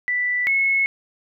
sine tone pair in turn, 1975.5 / 2186 Hz, B6 / C#7, 0 / -25 cents, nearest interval major second, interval 175 cents, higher second, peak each -19 / -16 dBFS, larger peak second, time 0.08-0.47 / 0.47-0.86 s, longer neither, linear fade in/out 0 ms, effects none

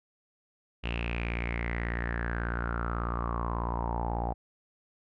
sawtooth tone with low-pass filter sweep, 58.27 Hz, A#1, in tune, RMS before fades -32 dBFS, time 0.83-4.34 s, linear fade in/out 20 ms, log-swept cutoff 2800 to 780 Hz, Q 8.2, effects none

